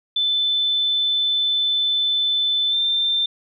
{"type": "tone with pitch glide", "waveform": "sine", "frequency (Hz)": [3520, 3575], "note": ["A7", "A7"], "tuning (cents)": [0, 27], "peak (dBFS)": -17, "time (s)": [0.16, 3.26], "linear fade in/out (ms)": 5, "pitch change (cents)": 27, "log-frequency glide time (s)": [2.7, 2.75], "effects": []}